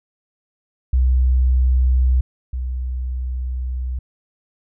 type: tone pair in turn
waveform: sine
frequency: 63.5 / 63.06 Hz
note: B1 / B1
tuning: +49 / +37 cents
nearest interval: unison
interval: 12 cents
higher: first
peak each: -12 / -21 dBFS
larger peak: first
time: 0.93-2.21 / 2.53-3.99 s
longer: second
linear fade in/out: 5 ms
effects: none